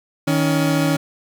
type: tone pair together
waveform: 30% pulse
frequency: 157.5 / 280.6 Hz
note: D#3 / C#4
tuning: +21 / +21 cents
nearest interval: minor seventh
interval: 1000 cents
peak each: -16 dBFS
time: 0.27-0.97 s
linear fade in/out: 10 ms
effects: none

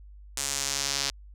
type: tone with band-pass filter sweep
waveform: sawtooth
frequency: 139.3 Hz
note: C#3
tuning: 9 cents sharp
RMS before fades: -30 dBFS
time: 0.37-1.1 s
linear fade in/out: 2 ms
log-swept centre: 7700 to 5100 Hz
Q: 1.9
effects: added 50 Hz sine -45 dBFS peak until 1.34 s

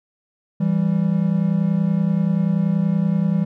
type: tone pair together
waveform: triangle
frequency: 165.53 / 196 Hz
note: E3 / G3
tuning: +8 / 0 cents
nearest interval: minor third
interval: 292 cents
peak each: -17 dBFS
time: 0.6-3.45 s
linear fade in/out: 10 ms
effects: none

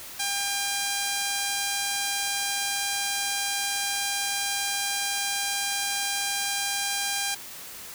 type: tone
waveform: 5% pulse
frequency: 801 Hz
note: G5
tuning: 37 cents sharp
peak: -14 dBFS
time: 0.19-7.35 s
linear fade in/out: 10 ms
effects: white hiss -41 dBFS RMS until 7.94 s

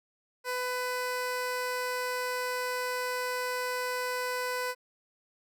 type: tone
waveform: 15% pulse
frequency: 500 Hz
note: B4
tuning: 21 cents sharp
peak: -24 dBFS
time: 0.44-4.75 s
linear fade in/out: 50 ms
effects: none

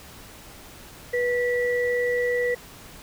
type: tone pair together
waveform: sine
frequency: 488.2 / 1953 Hz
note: B4 / B6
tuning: -20 / -20 cents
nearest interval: 2 octaves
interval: 2400 cents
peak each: -22 / -27 dBFS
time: 1.13-2.55 s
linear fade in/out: 10 ms
effects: pink hiss -45 dBFS RMS until 3.02 s

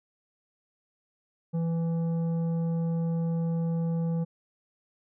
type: tone with tanh clipping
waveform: triangle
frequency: 166.1 Hz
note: E3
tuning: 13 cents sharp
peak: -27 dBFS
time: 1.53-4.25 s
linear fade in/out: 20 ms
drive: 13 dB
effects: none

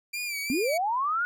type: tone with vibrato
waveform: sawtooth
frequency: 2349 Hz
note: D7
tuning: in tune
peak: -27 dBFS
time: 0.13-0.78 s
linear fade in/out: 10 ms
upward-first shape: sine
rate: 2.8 Hz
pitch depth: 73 cents each way
type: linear sweep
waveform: sine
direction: up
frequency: 231.8 to 1474 Hz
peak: -24 dBFS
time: 0.5-1.25 s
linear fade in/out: 0 ms
effects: none

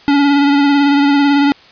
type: tone with vibrato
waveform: square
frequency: 283.8 Hz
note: C#4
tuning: 41 cents sharp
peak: -9 dBFS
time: 0.08-1.52 s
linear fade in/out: 0 ms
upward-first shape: sine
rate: 18 Hz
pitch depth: 27 cents each way
effects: white hiss -42 dBFS RMS until 1.71 s + resampled to 11025 Hz

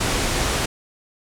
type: low-pass noise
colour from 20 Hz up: pink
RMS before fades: -22 dBFS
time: 0-0.66 s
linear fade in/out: 10 ms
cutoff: 10000 Hz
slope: 24 dB/octave
effects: none

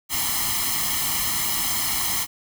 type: noise with comb filter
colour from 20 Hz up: white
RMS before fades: -24 dBFS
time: 0.09-2.27 s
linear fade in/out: 50 ms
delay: 0.97 ms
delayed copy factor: +0.95
effects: none

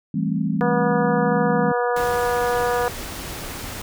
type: chord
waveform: sine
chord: A minor seventh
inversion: second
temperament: just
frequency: 165 / 198 / 220 / 264 Hz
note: E3 / G3 / A3 / C4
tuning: +2 / +18 / 0 / +16 cents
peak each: -24 / -24 / -26 / -27 dBFS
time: 0.14-1.72 s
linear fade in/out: 5 ms
type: harmonic tone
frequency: 242.8 Hz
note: B3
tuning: 29 cents flat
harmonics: 2 / 3 / 4 / 5 / 6 / 7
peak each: -21 / -25 / -27 / -29 / -31 / -32 dBFS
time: 0.61-2.88 s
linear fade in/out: 0 ms
type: noise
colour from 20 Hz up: pink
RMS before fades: -32 dBFS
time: 1.96-3.82 s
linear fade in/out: 5 ms
effects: none

